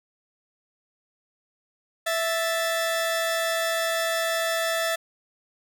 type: tone pair together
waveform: sawtooth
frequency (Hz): 659.3 / 1760.1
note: E5 / A6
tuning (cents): 0 / 0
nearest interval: octave + perfect fourth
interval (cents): 1700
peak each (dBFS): -21 / -25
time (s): 2.06-4.96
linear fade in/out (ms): 10
effects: none